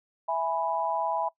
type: chord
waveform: sine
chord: E major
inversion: none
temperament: equal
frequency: 659.3 / 830.6 / 987.8 Hz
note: E5 / G#5 / B5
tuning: 0 / 0 / 0 cents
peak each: -30 dBFS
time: 0.28-1.29 s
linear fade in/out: 10 ms
effects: noise-tail reverb RT60 0.1 s tail -20 dB re dry